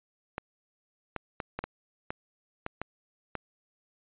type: clicks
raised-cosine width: 0.5 ms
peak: -18 dBFS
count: 9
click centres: 0.381 / 1.163 / 1.402 / 1.59 / 1.64 / 2.105 / 2.664 / 2.816 / 3.353 s
effects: resampled to 8000 Hz